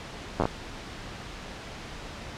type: slowing click train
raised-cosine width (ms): 1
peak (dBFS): -10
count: 5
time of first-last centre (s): 0.4-0.454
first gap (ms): 10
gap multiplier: 1.21
effects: pink hiss -40 dBFS RMS until 2.37 s + low-pass 5000 Hz 12 dB/octave